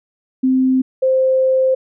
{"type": "tone pair in turn", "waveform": "sine", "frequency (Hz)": [260, 522.7], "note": ["C4", "C5"], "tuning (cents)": [-11, -2], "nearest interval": "octave", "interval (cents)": 1209, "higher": "second", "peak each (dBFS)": -11, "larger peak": "neither", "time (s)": [[0.43, 0.82], [1.02, 1.75]], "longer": "second", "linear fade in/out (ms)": 10, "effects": []}